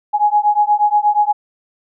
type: beating tone pair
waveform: sine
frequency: 830.6 / 839 Hz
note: G#5 / G#5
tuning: 0 / +17 cents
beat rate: 8.4 Hz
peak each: -14 dBFS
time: 0.13-1.33 s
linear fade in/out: 20 ms
effects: none